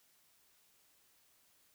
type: silence
effects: white hiss -70 dBFS RMS until 1.74 s